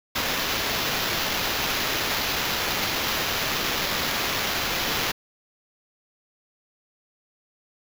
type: noise with sample-and-hold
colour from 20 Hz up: violet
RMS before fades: -26 dBFS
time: 0.15-5.12 s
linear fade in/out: 10 ms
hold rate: 8820 Hz
effects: none